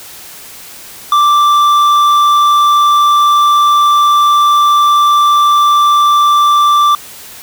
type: tone with hard clipping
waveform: triangle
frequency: 1174.7 Hz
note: D6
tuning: in tune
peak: -7 dBFS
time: 1.12-6.95 s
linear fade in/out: 2 ms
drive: 10 dB
effects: white hiss -32 dBFS RMS until 7.42 s